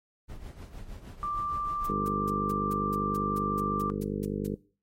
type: noise with tremolo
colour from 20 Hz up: brown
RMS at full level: -39 dBFS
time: 0.28-1.93 s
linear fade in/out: 20 ms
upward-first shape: triangle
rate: 6.5 Hz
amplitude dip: 70%
type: tone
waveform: sine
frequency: 1179 Hz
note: D6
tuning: 6 cents sharp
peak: -29 dBFS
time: 1.23-3.9 s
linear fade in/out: 0 ms
type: noise bursts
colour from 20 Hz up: blue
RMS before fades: -44 dBFS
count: 13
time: 1.84-4.471 s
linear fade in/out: 5 ms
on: 27 ms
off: 190 ms
type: harmonic tone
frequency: 50 Hz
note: G1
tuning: 35 cents sharp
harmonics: 1 / 2 / 3 / 4 / 5 / 6 / 7 / 8 / 9 / 10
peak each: -39 / -41 / -38 / -34 / -43 / -37 / -44 / -38 / -37 / -45 dBFS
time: 1.88-4.56 s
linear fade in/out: 20 ms
effects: noise-tail reverb RT60 0.4 s tail -20 dB re dry + MP3 64 kbps